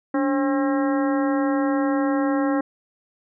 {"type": "harmonic tone with a mistuned harmonic", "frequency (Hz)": 268.7, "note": "C4", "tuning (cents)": 46, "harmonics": [1, 2, 3, 4, 5, 6, 7], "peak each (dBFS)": [-20, -26, -30, -32, -34, -36, -37], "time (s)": [0.14, 2.61], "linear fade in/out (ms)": 5, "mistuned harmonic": 1, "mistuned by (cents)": 110, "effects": []}